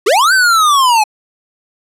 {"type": "linear two-way sweep", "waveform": "square", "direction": "up then down", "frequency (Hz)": [346.8, 1568, 829], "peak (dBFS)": -8, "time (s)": [0.06, 1.04], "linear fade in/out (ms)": 10, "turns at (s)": 0.33, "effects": ["low-pass 12000 Hz 12 dB/octave"]}